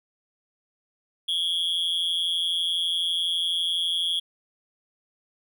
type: tone with amplitude modulation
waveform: triangle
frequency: 3322 Hz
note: G#7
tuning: in tune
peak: -18 dBFS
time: 1.28-4.2 s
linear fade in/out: 10 ms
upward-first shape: sine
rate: 172 Hz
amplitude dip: 80%
effects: none